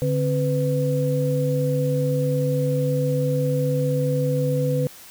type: tone cluster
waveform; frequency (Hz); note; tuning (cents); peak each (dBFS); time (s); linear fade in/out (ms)
sine; 145 / 264.5 / 499.9; D3 / C4 / B4; -22 / +19 / +21; -21 / -29 / -23; 0.02-4.87; 0
effects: white hiss -44 dBFS RMS until 5.1 s